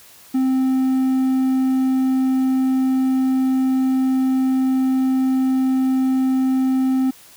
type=tone; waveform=triangle; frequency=261.6 Hz; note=C4; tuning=in tune; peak=-13 dBFS; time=0.34-7.11 s; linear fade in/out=10 ms; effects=white hiss -46 dBFS RMS until 7.36 s